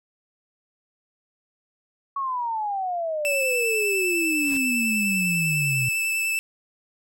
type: exponential sweep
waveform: sine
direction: down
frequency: 1122 to 123.47 Hz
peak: -24 dBFS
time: 2.16-5.89 s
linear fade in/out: 5 ms
type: tone with vibrato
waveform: 45% pulse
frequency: 2637 Hz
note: E7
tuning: in tune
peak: -22 dBFS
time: 3.25-6.39 s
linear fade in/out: 0 ms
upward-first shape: sine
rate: 10 Hz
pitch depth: 12 cents each way
type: noise with exponential growth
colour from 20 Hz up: pink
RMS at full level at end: -37 dBFS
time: 4.21-4.57 s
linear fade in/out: 1 ms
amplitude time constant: 78 ms
effects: none